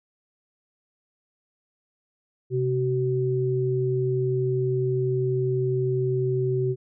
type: tone pair together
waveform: sine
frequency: 130 / 377.8 Hz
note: C3 / F#4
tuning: -11 / +36 cents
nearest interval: octave + tritone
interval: 1847 cents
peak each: -24 dBFS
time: 2.5-6.76 s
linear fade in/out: 50 ms
effects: none